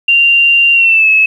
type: tone with pitch glide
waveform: sine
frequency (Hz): 2776 to 2590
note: F7 to E7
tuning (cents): -11 to -31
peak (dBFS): -5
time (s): 0.08-1.26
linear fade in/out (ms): 5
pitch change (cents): -120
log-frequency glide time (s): 0.73-1.09
effects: 7-bit